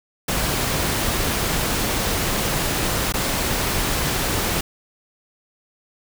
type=noise with dropouts; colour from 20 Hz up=pink; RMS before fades=-22 dBFS; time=0.28-4.61 s; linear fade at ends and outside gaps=5 ms; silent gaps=3.124-3.138 s; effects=none